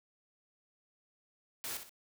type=noise with echo; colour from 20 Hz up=white; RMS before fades=-40 dBFS; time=1.64-1.77 s; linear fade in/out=0 ms; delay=62 ms; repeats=2; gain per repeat=-8 dB; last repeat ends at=1.894 s; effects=none